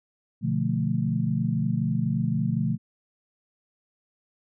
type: chord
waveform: sine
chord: B half-diminished seventh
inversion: none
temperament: equal with one note detuned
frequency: 122.83 / 146.83 / 174.61 / 220 Hz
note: B2 / D3 / F3 / A3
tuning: -9 / 0 / 0 / 0 cents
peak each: -28 dBFS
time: 0.41-2.78 s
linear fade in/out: 50 ms
effects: none